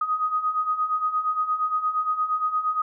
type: beating tone pair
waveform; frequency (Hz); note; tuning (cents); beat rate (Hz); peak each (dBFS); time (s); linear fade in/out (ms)
sine; 1244.5 / 1253.1; D#6 / D#6; 0 / +12; 8.6; -28 / -23; 0.01-2.82; 5
effects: none